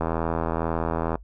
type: click train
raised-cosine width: 1 ms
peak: -11 dBFS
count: 95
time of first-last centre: 0.01-1.155 s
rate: 82.1 Hz
effects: noise-tail reverb RT60 0.1 s tail -23 dB re dry + added 50 Hz sine -42 dBFS peak until 1.23 s